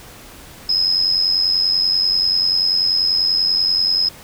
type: tone with amplitude modulation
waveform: sine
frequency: 5110 Hz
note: D#8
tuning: 45 cents sharp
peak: -11 dBFS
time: 0.69-4.09 s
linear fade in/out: 5 ms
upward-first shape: sine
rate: 90.3 Hz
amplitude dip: 65%
effects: pink hiss -40 dBFS RMS until 4.23 s